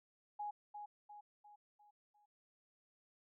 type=tone with echo; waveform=sine; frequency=830.6 Hz; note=G#5; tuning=in tune; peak=-40 dBFS; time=0.39-0.51 s; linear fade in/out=10 ms; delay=350 ms; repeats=5; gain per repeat=-6 dB; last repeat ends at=2.26 s; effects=none